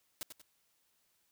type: noise with echo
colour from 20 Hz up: white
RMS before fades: -40 dBFS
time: 0.21-0.23 s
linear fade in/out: 0 ms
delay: 93 ms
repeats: 2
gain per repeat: -8 dB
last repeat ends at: 0.416 s
effects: white hiss -75 dBFS RMS until 1.31 s